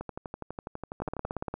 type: two click trains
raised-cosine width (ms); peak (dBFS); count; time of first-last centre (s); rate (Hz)
1; -22 / -18; 16 / 10; 0.01-1.25 / 1.02-1.54; 12.1 / 17.3
effects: none